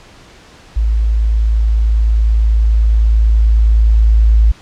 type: tone with level ramp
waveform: sine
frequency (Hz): 54.7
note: A1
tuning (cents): -9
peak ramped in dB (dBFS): -10 to -5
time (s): 0.76-4.52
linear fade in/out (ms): 10
effects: pink hiss -41 dBFS RMS until 4.61 s + low-pass 6000 Hz 12 dB/octave